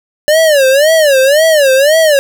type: tone with vibrato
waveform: square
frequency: 583 Hz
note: D5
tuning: 13 cents flat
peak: -6 dBFS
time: 0.28-2.19 s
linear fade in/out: 0 ms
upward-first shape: sine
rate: 1.9 Hz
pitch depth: 190 cents each way
effects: none